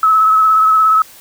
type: tone with vibrato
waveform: sine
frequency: 1292 Hz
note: E6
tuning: 35 cents flat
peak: -7 dBFS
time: 0.03-1.02 s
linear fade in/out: 2 ms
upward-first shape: sine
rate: 17 Hz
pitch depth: 25 cents each way
effects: white hiss -40 dBFS RMS until 1.2 s